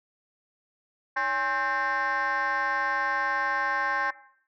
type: tone with frequency modulation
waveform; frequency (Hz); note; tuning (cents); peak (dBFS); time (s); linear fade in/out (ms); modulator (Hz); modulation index
sine; 1318.5; E6; 0; -22; 1.16-4.11; 10; 250; 2.2
effects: noise-tail reverb RT60 0.6 s tail -18 dB re dry + tanh soft clip ceiling -22 dBFS